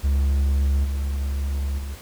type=tone with level steps; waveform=triangle; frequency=69.3 Hz; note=C#2; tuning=in tune; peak=-15 / -20 / -26 dBFS; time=0.03-1.96 s; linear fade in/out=20 ms; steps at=0.84 / 1.78 s; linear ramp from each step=10 ms; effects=pink hiss -43 dBFS RMS until 2.01 s